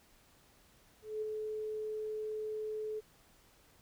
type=tone with ADSR envelope; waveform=sine; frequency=430.7 Hz; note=A4; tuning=37 cents flat; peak=-33 dBFS; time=1.02-3.01 s; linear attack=200 ms; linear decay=11 ms; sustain=-3 dB; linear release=26 ms; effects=pink hiss -65 dBFS RMS until 3.81 s